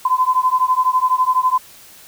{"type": "beating tone pair", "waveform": "sine", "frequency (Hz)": [1014, 1026], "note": ["B5", "C6"], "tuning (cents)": [45, -34], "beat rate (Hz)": 12, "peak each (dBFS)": -16, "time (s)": [0.05, 1.58], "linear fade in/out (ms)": 5, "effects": ["white hiss -43 dBFS RMS until 2.07 s"]}